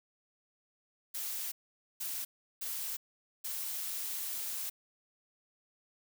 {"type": "noise bursts at uneven times", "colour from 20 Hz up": "blue", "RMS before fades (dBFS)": -38, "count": 4, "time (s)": [[1.14, 1.52], [2, 2.25], [2.61, 2.97], [3.44, 4.7]], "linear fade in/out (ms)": 10, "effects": []}